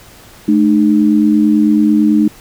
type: tone pair together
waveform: sine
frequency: 215.1 / 304.2 Hz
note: A3 / D#4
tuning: -39 / -39 cents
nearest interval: tritone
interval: 600 cents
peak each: -10 dBFS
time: 0.48-2.28 s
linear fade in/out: 5 ms
effects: pink hiss -40 dBFS RMS until 2.4 s